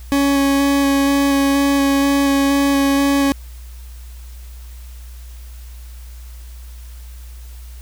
40% pulse tone with vibrato, 278.2 Hz, C#4, 6 cents sharp, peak -12 dBFS, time 0.12-3.32 s, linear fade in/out 0 ms, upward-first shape square, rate 2.1 Hz, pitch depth 8 cents each way, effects added 60 Hz sine -32 dBFS peak until 7.81 s + white hiss -47 dBFS RMS until 7.81 s

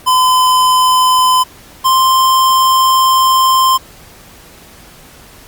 square tone pair in turn, 1019 / 1046.4 Hz, C6 / C6, -46 / 0 cents, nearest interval unison, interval 46 cents, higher second, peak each -8 dBFS, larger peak neither, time 0.06-1.44 / 1.84-3.78 s, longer second, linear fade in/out 20 ms, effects pink hiss -39 dBFS RMS until 5.47 s + Opus 48 kbps

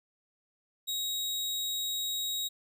sawtooth tone, 3800 Hz, A#7, 33 cents sharp, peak -28 dBFS, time 0.87-2.49 s, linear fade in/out 20 ms, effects none

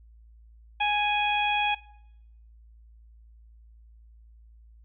harmonic tone, 830.6 Hz, G#5, in tune, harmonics 1 / 2 / 3 / 4, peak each -25 / -35 / -27 / -32 dBFS, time 0.8-1.75 s, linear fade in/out 10 ms, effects noise-tail reverb RT60 0.8 s tail -21 dB re dry + added 56 Hz sine -50 dBFS peak until 4.84 s

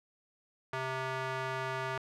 square tone with band-pass filter, 131.2 Hz, C3, 5 cents sharp, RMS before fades -36 dBFS, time 0.73-1.98 s, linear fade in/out 2 ms, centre 1300 Hz, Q 0.98, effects none

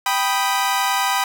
sawtooth chord, G augmented, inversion none, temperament equal, 784 / 987.8 / 1244.5 Hz, G5 / B5 / D#6, 0 / 0 / 0 cents, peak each -18 / -17 / -21 dBFS, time 0.06-1.24 s, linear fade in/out 2 ms, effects none

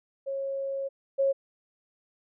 sine tone pair in turn, 546 / 546 Hz, C#5 / C#5, -26 / -26 cents, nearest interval unison, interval 0 cents, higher neither, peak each -29 / -21 dBFS, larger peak second, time 0.26-0.89 / 1.18-1.33 s, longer first, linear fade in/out 20 ms, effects none

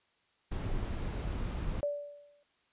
brown noise, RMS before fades -35 dBFS, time 0.51-1.81 s, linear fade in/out 10 ms
sine tone with exponential decay, 580 Hz, D5, 22 cents flat, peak -27 dBFS, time 1.83-2.43 s, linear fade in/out 0 ms, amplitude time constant 130 ms
effects white hiss -72 dBFS RMS until 2.72 s + resampled to 8000 Hz

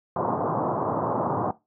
white band-pass noise, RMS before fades -26 dBFS, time 0.16-1.51 s, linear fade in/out 2 ms, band 100 to 1100 Hz, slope 48 dB/octave, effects noise-tail reverb RT60 0.2 s tail -17 dB re dry

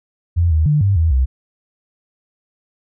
sine tone with pitch steps, 85.6 / 78.6 / 149 / 98.9 / 81.3 / 64.9 Hz, F2 / D#2 / D3 / G2 / E2 / C2, -34 / +18 / +25 / +16 / -23 / -13 cents, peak -11 dBFS, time 0.36-1.26 s, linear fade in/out 20 ms, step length 150 ms, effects none

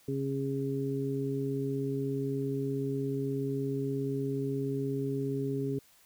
harmonic tone, 136.8 Hz, C#3, 23 cents flat, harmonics 1 / 2 / 3, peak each -34 / -34 / -34 dBFS, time 0.08-5.79 s, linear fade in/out 5 ms, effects white hiss -62 dBFS RMS until 6.05 s

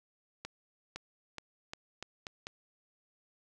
accelerating click train, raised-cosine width 0.2 ms, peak -23 dBFS, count 7, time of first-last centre 0.45-2.469 s, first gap 510 ms, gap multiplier 0.83, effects none

